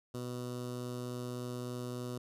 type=tone with notch filter; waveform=15% pulse; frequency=123.47 Hz; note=B2; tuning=in tune; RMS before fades=-40 dBFS; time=0.14-2.18 s; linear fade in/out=5 ms; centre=2100 Hz; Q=0.97; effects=resampled to 32000 Hz